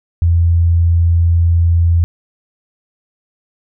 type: tone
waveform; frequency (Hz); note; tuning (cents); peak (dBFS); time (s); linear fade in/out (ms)
sine; 84.7; E2; +48; -8; 0.22-2.04; 0
effects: none